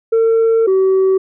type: tone pair in turn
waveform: sine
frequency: 452.8 / 380.8 Hz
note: A4 / F#4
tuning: +50 / +50 cents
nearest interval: minor third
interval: 300 cents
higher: first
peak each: -7 dBFS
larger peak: neither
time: 0.12-0.67 / 0.67-1.18 s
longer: first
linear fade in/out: 10 ms
effects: tanh soft clip ceiling -8 dBFS